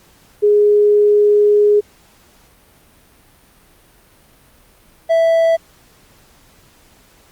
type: tone pair in turn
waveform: sine / triangle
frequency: 415.3 / 659.2 Hz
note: G#4 / E5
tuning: 0 / 0 cents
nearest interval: minor sixth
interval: 800 cents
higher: second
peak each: -8 dBFS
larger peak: neither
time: 0.42-1.81 / 5.09-5.57 s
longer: first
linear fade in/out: 20 ms
effects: pink hiss -50 dBFS RMS until 7.31 s + Opus 48 kbps

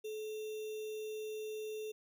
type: tone with sample-and-hold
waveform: sine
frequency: 431.4 Hz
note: A4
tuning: 34 cents flat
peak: -39 dBFS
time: 0.04-1.92 s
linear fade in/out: 10 ms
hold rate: 3150 Hz
effects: none

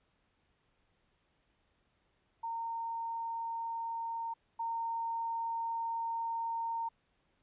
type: tone pair in turn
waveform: sine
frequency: 918 / 918 Hz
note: A#5 / A#5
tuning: -27 / -27 cents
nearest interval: unison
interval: 0 cents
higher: neither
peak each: -35 / -33 dBFS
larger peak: second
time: 2.43-4.34 / 4.59-6.89 s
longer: second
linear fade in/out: 10 ms
effects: pink hiss -75 dBFS RMS until 7.42 s + resampled to 8000 Hz

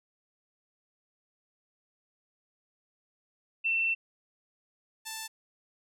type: tone pair in turn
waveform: sine / 5% pulse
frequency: 2689 / 883.7 Hz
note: E7 / A5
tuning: +34 / +7 cents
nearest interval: octave + perfect fifth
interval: 1927 cents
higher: first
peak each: -25 dBFS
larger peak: neither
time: 3.64-3.95 / 5.05-5.28 s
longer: first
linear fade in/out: 20 ms
effects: none

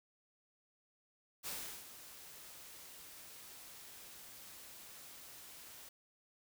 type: noise with ADSR envelope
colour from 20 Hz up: white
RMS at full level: -42 dBFS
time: 1.43-5.89 s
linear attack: 35 ms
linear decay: 370 ms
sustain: -12 dB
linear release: 5 ms
effects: none

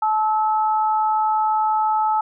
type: tone pair together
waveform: sine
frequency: 865.6 / 1297 Hz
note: A5 / E6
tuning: -29 / -28 cents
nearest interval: perfect fifth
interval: 701 cents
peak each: -17 / -24 dBFS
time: 0.02-2.21 s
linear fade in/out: 5 ms
effects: none

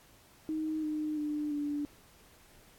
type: tone with pitch steps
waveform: sine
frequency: 312.7 / 305.6 / 298.6 / 291.8 Hz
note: D#4 / D#4 / D4 / D4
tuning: +9 / -31 / +29 / -11 cents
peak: -31 dBFS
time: 0.49-1.85 s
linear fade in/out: 0 ms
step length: 340 ms
effects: pink hiss -60 dBFS RMS until 2.78 s + AAC 64 kbps

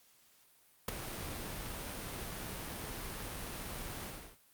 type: noise with ADSR envelope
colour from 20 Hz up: pink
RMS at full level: -31 dBFS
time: 0.88-4.38 s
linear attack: 5 ms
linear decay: 10 ms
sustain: -11 dB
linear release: 350 ms
effects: white hiss -66 dBFS RMS until 4.53 s + Opus 48 kbps

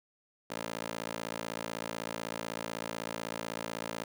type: tone with high-pass filter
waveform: 15% pulse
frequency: 56 Hz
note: A1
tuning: 31 cents sharp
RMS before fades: -39 dBFS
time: 0.5-4.04 s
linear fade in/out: 5 ms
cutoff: 370 Hz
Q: 0.79
effects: none

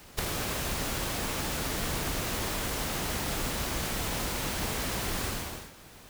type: noise with ADSR envelope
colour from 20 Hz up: pink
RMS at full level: -26 dBFS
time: 0.17-5.74 s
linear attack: 20 ms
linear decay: 4 ms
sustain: -6 dB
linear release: 500 ms
effects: pink hiss -51 dBFS RMS until 6.09 s

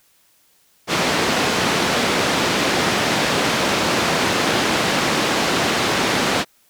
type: band-pass noise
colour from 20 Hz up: pink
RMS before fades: -19 dBFS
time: 0.87-6.45 s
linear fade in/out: 50 ms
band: 200 to 5200 Hz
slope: 12 dB/octave
effects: white hiss -58 dBFS RMS until 6.69 s

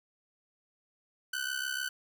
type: ring-modulated tone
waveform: sawtooth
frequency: 1504 Hz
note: F#6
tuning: 28 cents sharp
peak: -26 dBFS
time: 1.33-1.89 s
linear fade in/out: 5 ms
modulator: 33.4 Hz
effects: none

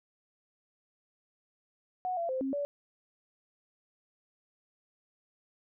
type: tone with pitch steps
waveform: sine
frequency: 735 / 679 / 520 / 268.7 / 574 Hz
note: F#5 / F5 / C5 / C4 / D5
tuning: -12 / -49 / -11 / +46 / -40 cents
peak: -30 dBFS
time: 2.05-2.65 s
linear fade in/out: 0 ms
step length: 120 ms
effects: none

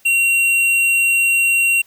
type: tone with tanh clipping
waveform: triangle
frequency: 2746 Hz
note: F7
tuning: 30 cents flat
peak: -14 dBFS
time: 0.05-1.82 s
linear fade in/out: 10 ms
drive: 17 dB
effects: white hiss -53 dBFS RMS until 1.86 s

